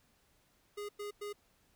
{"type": "tone bursts", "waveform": "square", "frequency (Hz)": 412.1, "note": "G#4", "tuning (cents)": -13, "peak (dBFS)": -40, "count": 3, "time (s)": [0.77, 1.33], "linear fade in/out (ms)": 10, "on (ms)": 120, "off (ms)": 100, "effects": ["pink hiss -71 dBFS RMS until 1.75 s"]}